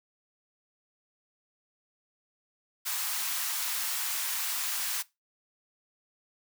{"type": "high-pass noise", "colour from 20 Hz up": "white", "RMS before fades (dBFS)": -32, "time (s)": [2.85, 5.03], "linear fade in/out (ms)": 20, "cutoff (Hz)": 850, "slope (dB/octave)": 24, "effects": ["noise-tail reverb RT60 0.2 s tail -19 dB re dry"]}